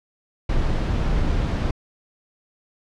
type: noise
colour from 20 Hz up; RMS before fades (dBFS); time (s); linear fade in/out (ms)
brown; -21; 0.49-1.71; 5
effects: low-pass 5000 Hz 12 dB/octave